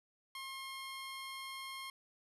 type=tone; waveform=15% pulse; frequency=1070 Hz; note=C6; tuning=38 cents sharp; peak=-37 dBFS; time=0.35-1.9 s; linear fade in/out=2 ms; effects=resampled to 32000 Hz